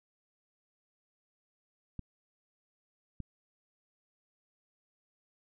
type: clicks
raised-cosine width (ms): 5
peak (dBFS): -27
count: 2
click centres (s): 1.993 / 3.203
effects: none